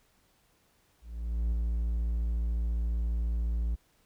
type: tone with ADSR envelope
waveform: triangle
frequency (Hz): 57.2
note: A#1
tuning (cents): -32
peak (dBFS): -23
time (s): 1.01-3.76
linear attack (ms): 510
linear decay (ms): 4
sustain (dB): -2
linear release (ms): 19
effects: pink hiss -68 dBFS RMS until 4.05 s